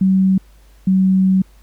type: tone pair in turn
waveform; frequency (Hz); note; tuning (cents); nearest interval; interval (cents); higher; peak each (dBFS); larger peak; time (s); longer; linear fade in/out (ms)
sine; 190 / 189.03; F#3 / F#3; +46 / +37; unison; 9; first; -10; neither; 0.01-0.38 / 0.87-1.42; second; 5
effects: added 50 Hz sine -44 dBFS peak until 1.62 s + pink hiss -55 dBFS RMS until 1.62 s